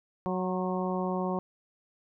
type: harmonic tone with a mistuned harmonic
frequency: 184.6 Hz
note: F#3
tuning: 4 cents flat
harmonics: 1 / 2 / 3 / 4 / 5 / 6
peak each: -31 / -34 / -36 / -37 / -38 / -39 dBFS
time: 0.26-1.39 s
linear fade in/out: 0 ms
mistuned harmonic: 6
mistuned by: -35 cents
effects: none